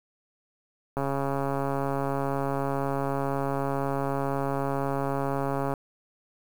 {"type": "click train", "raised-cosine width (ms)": 1, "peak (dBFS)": -15, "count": 659, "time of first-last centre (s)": [0.97, 5.738], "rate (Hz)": 138, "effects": ["7-bit"]}